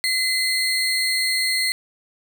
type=tone pair together; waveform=35% pulse; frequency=2045 / 4305 Hz; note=C7 / C8; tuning=-40 / +49 cents; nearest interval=octave + minor second; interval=1289 cents; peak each=-20 / -21 dBFS; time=0.04-1.72 s; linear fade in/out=0 ms; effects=none